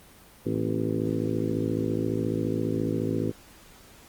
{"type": "harmonic tone with a mistuned harmonic", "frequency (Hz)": 54.5, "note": "A1", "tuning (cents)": -16, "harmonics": [2, 3, 4, 5, 6, 7, 8, 9], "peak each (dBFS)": [-32, -33, -34, -31, -32, -32, -37, -36], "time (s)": [0.45, 3.32], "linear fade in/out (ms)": 20, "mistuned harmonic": 4, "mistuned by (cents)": 82, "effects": ["pink hiss -52 dBFS RMS until 4.08 s", "Opus 24 kbps"]}